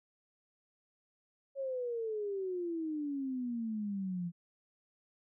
sine exponential sweep, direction down, 554.4 to 169.5 Hz, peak -34 dBFS, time 1.55-4.32 s, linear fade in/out 50 ms, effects none

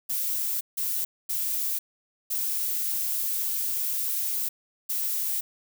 violet noise bursts at uneven times, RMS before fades -28 dBFS, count 5, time 0.09-0.61 / 0.77-1.05 / 1.29-1.79 / 2.3-4.49 / 4.89-5.41 s, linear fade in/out 10 ms, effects none

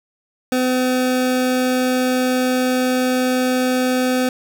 25% pulse tone, 254.2 Hz, C4, 50 cents flat, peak -12 dBFS, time 0.52-4.29 s, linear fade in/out 2 ms, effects none

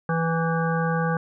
harmonic tone with a mistuned harmonic, 164.81 Hz, E3, in tune, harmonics 1 / 3 / 5 / 7 / 9 / 10, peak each -23 / -28 / -30 / -31 / -33 / -33 dBFS, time 0.09-1.17 s, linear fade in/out 2 ms, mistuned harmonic 10, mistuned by -53 cents, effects none

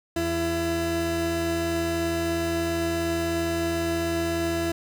30% pulse tone pair together, 82.94 / 335.5 Hz, E2 / E4, +11 / +31 cents, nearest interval 2 octaves, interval 2420 cents, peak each -29 / -22 dBFS, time 0.16-4.72 s, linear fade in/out 5 ms, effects none

